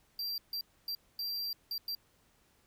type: tone bursts at uneven times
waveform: square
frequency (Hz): 4722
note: D8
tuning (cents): +9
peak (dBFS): -35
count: 6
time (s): 0.19-0.38 / 0.53-0.61 / 0.88-0.95 / 1.19-1.53 / 1.71-1.78 / 1.88-1.95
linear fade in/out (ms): 2
effects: pink hiss -69 dBFS RMS until 2.66 s